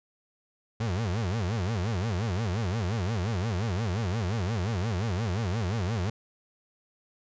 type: tone with vibrato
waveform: 35% pulse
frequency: 101 Hz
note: G#2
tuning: 48 cents flat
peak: -25 dBFS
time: 0.8-6.1 s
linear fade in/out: 5 ms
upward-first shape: sine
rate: 5.7 Hz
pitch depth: 270 cents each way
effects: resampled to 16000 Hz